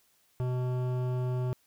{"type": "tone with hard clipping", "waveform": "triangle", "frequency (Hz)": 125.8, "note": "B2", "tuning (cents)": 32, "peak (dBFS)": -30, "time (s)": [0.4, 1.53], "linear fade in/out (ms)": 0, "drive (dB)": 18, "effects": ["white hiss -68 dBFS RMS until 1.66 s"]}